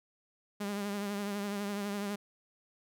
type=tone with vibrato; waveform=sawtooth; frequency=202.7 Hz; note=G#3; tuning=42 cents flat; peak=-30 dBFS; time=0.6-2.16 s; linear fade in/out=10 ms; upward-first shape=triangle; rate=12 Hz; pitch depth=48 cents each way; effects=none